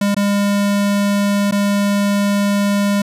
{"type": "tone with dropouts", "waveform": "square", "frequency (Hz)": 202.1, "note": "G#3", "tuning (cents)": -47, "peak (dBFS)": -14, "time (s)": [0.01, 3.02], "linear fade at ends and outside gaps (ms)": 5, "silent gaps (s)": [[0.146, 0.165], [1.512, 1.522]], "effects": ["resampled to 32000 Hz"]}